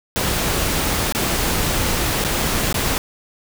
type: noise with dropouts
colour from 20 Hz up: pink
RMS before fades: -20 dBFS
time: 0.16-2.98 s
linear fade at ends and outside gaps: 0 ms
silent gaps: 1.124-1.149 / 2.24-2.248 / 2.727-2.743 s
effects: none